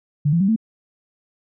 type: tone with pitch steps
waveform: sine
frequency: 146.83 / 168.66 / 193.74 / 222.6 Hz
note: D3 / E3 / G3 / A3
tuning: 0 / +40 / -20 / +20 cents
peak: -14 dBFS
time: 0.25-0.562 s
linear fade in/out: 10 ms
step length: 78 ms
effects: none